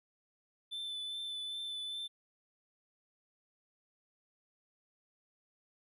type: tone with vibrato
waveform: triangle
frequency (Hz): 3520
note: A7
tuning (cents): 0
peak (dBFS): -37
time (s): 0.71-2.08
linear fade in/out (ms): 20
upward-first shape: triangle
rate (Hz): 2.5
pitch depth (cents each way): 20
effects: none